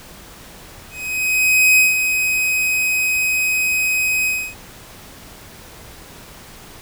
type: tone with ADSR envelope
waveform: 45% pulse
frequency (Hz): 2521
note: D#7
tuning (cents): +22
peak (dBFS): -9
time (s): 0.9-4.55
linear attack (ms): 880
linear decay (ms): 160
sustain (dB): -7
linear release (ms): 280
effects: pink hiss -40 dBFS RMS until 6.81 s